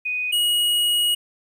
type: tone pair in turn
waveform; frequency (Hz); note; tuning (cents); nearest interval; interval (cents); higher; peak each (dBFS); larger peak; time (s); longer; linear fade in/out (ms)
sine / square; 2489 / 2897; D#7 / F#7; 0 / -37; minor third; 263; second; -22 / -18; second; 0.05-0.32 / 0.32-1.15; second; 10
effects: 10-bit